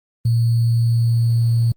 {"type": "tone with sample-and-hold", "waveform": "sine", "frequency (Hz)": 116.54, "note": "A#2", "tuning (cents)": 0, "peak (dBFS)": -13, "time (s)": [0.25, 1.72], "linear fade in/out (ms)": 5, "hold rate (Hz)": 4410, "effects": ["Opus 24 kbps"]}